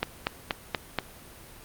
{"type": "click train", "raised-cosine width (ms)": 0.3, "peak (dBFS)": -9, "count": 5, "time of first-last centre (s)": [0.03, 0.987], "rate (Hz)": 4.18, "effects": ["pink hiss -48 dBFS RMS until 1.64 s", "Opus 32 kbps"]}